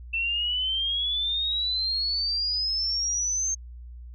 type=exponential sweep; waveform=sine; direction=up; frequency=2672 to 6400 Hz; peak=-24 dBFS; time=0.13-3.55 s; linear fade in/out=10 ms; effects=added 60 Hz sine -39 dBFS peak until 4.14 s